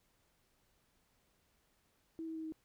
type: tone with pitch steps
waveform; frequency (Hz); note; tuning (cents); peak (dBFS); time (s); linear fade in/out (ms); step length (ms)
sine; 325.3 / 322.3 / 319.3 / 316.4; E4 / E4 / D#4 / D#4; -23 / -39 / +45 / +29; -40; 2.19-2.522; 0; 83
effects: pink hiss -75 dBFS RMS until 2.64 s